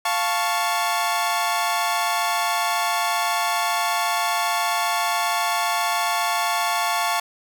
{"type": "chord", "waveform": "sawtooth", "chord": "F augmented", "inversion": "none", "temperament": "equal", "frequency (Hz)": [698.5, 880, 1108.7], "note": ["F5", "A5", "C#6"], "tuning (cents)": [0, 0, 0], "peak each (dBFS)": -21, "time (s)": [0.05, 7.2], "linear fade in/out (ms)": 5, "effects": []}